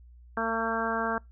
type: harmonic tone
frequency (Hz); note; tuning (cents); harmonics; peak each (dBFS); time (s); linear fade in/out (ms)
226.3; A3; +49; 1 / 2 / 3 / 4 / 5 / 6 / 7; -34 / -34 / -34 / -34 / -34 / -34 / -34; 0.37-1.18; 2
effects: noise-tail reverb RT60 0.2 s tail -25 dB re dry + added 60 Hz sine -49 dBFS peak until 1.31 s